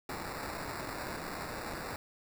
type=noise with sample-and-hold; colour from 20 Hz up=white; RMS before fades=-40 dBFS; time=0.09-1.96 s; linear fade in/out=2 ms; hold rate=3150 Hz; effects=none